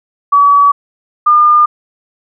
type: tone pair in turn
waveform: sine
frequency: 1140 / 1207.8 Hz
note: C#6 / D6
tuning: +48 / +48 cents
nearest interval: minor second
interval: 100 cents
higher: second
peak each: -4 dBFS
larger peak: neither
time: 0.32-0.72 / 1.26-1.66 s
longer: neither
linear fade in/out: 10 ms
effects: none